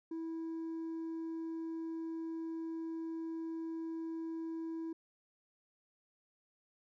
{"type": "tone with hard clipping", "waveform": "triangle", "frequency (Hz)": 326.7, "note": "E4", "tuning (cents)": -15, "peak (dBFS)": -37, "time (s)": [0.11, 4.93], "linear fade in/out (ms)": 5, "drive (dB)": 1, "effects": []}